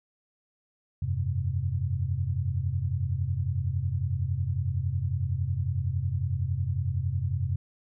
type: chord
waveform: sine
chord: F suspended second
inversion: none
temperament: just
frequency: 87.31 / 98.22 / 130.96 Hz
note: F2 / G2 / C3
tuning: 0 / +4 / +2 cents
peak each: -30 dBFS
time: 1.02-7.56 s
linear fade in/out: 5 ms
effects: none